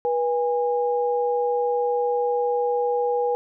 sine tone pair together, 485.8 / 818.5 Hz, B4 / G#5, -29 / -25 cents, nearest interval major sixth, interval 904 cents, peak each -21 / -25 dBFS, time 0.05-3.35 s, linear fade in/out 0 ms, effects none

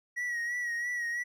triangle tone with vibrato, 1915 Hz, A#6, 46 cents sharp, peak -29 dBFS, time 0.16-1.24 s, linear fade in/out 20 ms, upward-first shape sine, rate 3 Hz, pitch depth 43 cents each way, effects none

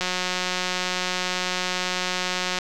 click train, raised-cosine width 0.2 ms, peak -8 dBFS, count 470, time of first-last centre 0.01-2.587 s, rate 182 Hz, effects none

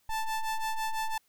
square ring-modulated tone, 440 Hz, A4, in tune, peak -27 dBFS, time 0.09-1.18 s, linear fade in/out 5 ms, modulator 443 Hz, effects white hiss -70 dBFS RMS until 1.28 s

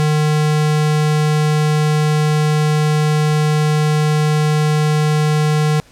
square tone, 152 Hz, D#3, 40 cents flat, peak -13 dBFS, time 0-5.8 s, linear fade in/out 0 ms, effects pink hiss -48 dBFS RMS until 5.91 s + low-pass 10000 Hz 12 dB/octave

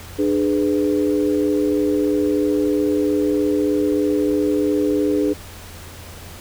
sine chord, G# diminished, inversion second, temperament just, 299 / 415.3 / 498.4 Hz, D4 / G#4 / B4, +31 / 0 / +16 cents, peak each -18 / -20 / -24 dBFS, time 0.18-5.34 s, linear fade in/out 20 ms, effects added 86 Hz sine -39 dBFS peak until 6.4 s + pink hiss -39 dBFS RMS until 6.4 s

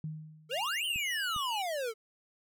sine tone with exponential decay, 155.56 Hz, D#3, in tune, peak -33 dBFS, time 0.04-0.73 s, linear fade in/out 2 ms, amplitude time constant 150 ms
square exponential two-way sweep, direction up then down, 426.9 to 3136 to 426.9 Hz, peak -33 dBFS, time 0.49-1.94 s, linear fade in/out 50 ms, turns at 0.85 s
sine tone with pitch glide, 2808 to 2927 Hz, F7 to F#7, +9 to -19 cents, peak -36 dBFS, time 0.51-1.62 s, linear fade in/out 2 ms, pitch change +72 cents, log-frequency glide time 0.96-1.04 s
clicks, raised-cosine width 5 ms, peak -33 dBFS, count 2, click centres 0.96 / 1.363 s
effects none

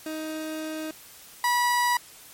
30% pulse tone pair in turn, 313.3 / 972.5 Hz, D#4 / B5, +12 / -27 cents, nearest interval octave + minor sixth, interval 1961 cents, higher second, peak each -28 / -18 dBFS, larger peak second, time 0.06-0.91 / 1.44-1.97 s, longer first, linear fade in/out 2 ms, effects white hiss -48 dBFS RMS until 2.33 s + MP3 64 kbps

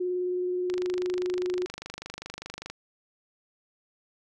sine tone with vibrato, 361.4 Hz, F#4, 41 cents flat, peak -26 dBFS, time 0-1.66 s, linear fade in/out 10 ms, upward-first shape square, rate 19 Hz, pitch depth 10 cents each way
click train, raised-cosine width 0.2 ms, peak -20 dBFS, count 51, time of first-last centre 0.7-2.7 s, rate 25 Hz
effects none

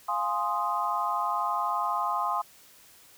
sine chord, F minor seventh, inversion none, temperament equal, 698.5 / 830.6 / 1046.5 / 1244.5 Hz, F5 / Ab5 / C6 / Eb6, 0 / 0 / 0 / 0 cents, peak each -34 / -32 / -29 / -31 dBFS, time 0.08-2.42 s, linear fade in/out 10 ms, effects white hiss -55 dBFS RMS until 3.17 s

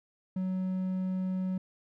triangle tone, 186.3 Hz, F#3, 12 cents sharp, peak -27 dBFS, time 0.36-1.58 s, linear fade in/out 5 ms, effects none

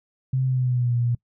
sine tone with pitch glide, 130.81 to 119.95 Hz, C3 to A#2, 0 to +50 cents, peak -19 dBFS, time 0.33-1.15 s, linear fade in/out 5 ms, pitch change -150 cents, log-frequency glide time 0.45-0.95 s, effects noise-tail reverb RT60 0.1 s tail -24 dB re dry

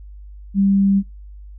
sine tone, 196.9 Hz, G3, 8 cents sharp, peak -12 dBFS, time 0.54-1.03 s, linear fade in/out 50 ms, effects noise-tail reverb RT60 0.2 s tail -26 dB re dry + added 50 Hz sine -35 dBFS peak until 1.58 s

